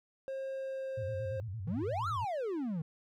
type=tone with pitch glide; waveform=triangle; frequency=535 to 530.1 Hz; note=C5 to C5; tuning=+38 to +23 cents; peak=-34 dBFS; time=0.28-1.4 s; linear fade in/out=0 ms; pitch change=-15 cents; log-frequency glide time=0.5-1.03 s
type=tone with vibrato; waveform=sine; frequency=103.2 Hz; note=G#2; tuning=10 cents flat; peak=-37 dBFS; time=0.97-2.25 s; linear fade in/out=10 ms; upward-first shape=square; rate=8.8 Hz; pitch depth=170 cents each way
type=exponential two-way sweep; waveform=triangle; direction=up then down; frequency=149.4 to 1400 to 149.4 Hz; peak=-31 dBFS; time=1.67-2.82 s; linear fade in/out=5 ms; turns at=2.08 s
effects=none